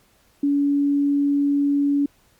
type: tone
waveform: sine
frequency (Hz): 284.3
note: C#4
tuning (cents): +44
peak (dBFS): -16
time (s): 0.43-2.06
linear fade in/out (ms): 5
effects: pink hiss -59 dBFS RMS until 2.39 s + MP3 96 kbps